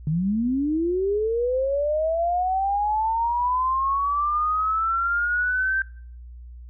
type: linear sweep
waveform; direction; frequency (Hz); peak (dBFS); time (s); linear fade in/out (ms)
sine; up; 146.83 to 1568; -20; 0.07-5.82; 2
effects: noise-tail reverb RT60 0.5 s tail -22 dB re dry + added 60 Hz sine -38 dBFS peak until 6.69 s